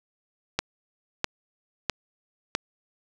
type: click train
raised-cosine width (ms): 0.2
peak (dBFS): -6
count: 4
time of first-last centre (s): 0.59-2.551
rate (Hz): 1.53
effects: 8-bit